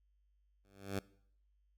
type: tone with exponential growth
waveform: 10% pulse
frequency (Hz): 98.2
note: G2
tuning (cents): +4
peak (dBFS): -26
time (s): 0.64-0.99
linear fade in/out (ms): 5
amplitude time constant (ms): 74
effects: noise-tail reverb RT60 0.6 s tail -21 dB re dry + added 50 Hz sine -70 dBFS peak until 1.77 s